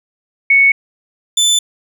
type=tone pair in turn; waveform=sine / 25% pulse; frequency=2216 / 3518 Hz; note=C#7 / A7; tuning=-1 / -1 cents; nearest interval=minor sixth; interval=800 cents; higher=second; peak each=-6 dBFS; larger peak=neither; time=0.5-0.72 / 1.37-1.59 s; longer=neither; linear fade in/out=5 ms; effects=none